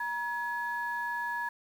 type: tone pair together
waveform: sine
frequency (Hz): 951 / 1692.6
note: A#5 / G#6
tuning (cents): +34 / +32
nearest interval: minor seventh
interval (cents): 998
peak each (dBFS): -33 / -33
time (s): 0-1.49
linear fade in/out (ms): 5
effects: tanh soft clip ceiling -24 dBFS + 9-bit